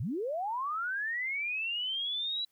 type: linear sweep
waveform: sine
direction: up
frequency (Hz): 89 to 3951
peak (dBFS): -31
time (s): 0-2.45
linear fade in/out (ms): 5
effects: white hiss -75 dBFS RMS until 2.51 s